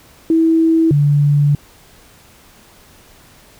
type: tone pair in turn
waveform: sine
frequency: 325.4 / 144.95 Hz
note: E4 / D3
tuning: -22 / -22 cents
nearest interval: octave + major second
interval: 1400 cents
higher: first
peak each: -9 / -9 dBFS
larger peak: neither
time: 0.3-0.91 / 0.91-1.55 s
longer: second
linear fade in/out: 2 ms
effects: pink hiss -46 dBFS RMS until 3.59 s